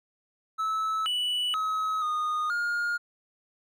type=tone with pitch steps; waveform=triangle; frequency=1303 / 2958 / 1278 / 1232 / 1420 Hz; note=E6 / F#7 / D#6 / D#6 / F6; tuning=-20 / -1 / +46 / -17 / +28 cents; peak=-24 dBFS; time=0.58-2.98 s; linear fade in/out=20 ms; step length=480 ms; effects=none